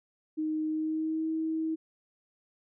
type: tone with pitch glide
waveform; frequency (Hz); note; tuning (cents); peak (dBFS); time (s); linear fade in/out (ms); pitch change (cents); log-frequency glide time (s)
sine; 311.1 to 319.5; D#4 to D#4; 0 to +46; -28; 0.37-1.76; 20; +46; 0.67-1.28
effects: none